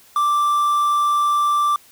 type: tone with quantisation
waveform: triangle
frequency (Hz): 1174.7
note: D6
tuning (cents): 0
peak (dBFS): -13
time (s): 0.16-1.76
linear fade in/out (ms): 2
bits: 6
effects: white hiss -50 dBFS RMS until 1.91 s